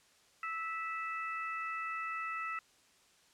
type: harmonic tone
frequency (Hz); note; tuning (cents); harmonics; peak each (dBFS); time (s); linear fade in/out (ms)
656; E5; -9; 2 / 3 / 4; -38 / -42 / -44; 0.43-2.59; 2
effects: white hiss -66 dBFS RMS until 3.33 s + low-pass 8000 Hz 12 dB/octave